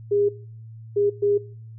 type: tone bursts at uneven times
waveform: sine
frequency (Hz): 407.5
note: G#4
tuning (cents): -33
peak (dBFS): -17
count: 3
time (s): 0.11-0.29 / 0.96-1.1 / 1.22-1.38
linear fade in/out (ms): 10
effects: noise-tail reverb RT60 0.5 s tail -21 dB re dry + added 112 Hz sine -38 dBFS peak until 1.78 s